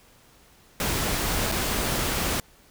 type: noise with dropouts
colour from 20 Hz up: pink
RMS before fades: -26 dBFS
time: 0.8-2.4 s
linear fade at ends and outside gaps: 1 ms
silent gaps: 1.516-1.521 s
effects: pink hiss -56 dBFS RMS until 2.7 s